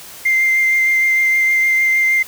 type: tone with vibrato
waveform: sine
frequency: 2093 Hz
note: C7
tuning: in tune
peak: -10 dBFS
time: 0.25-2.23 s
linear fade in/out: 10 ms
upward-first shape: triangle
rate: 6.5 Hz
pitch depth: 15 cents each way
effects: tanh soft clip ceiling -8 dBFS + white hiss -36 dBFS RMS until 2.27 s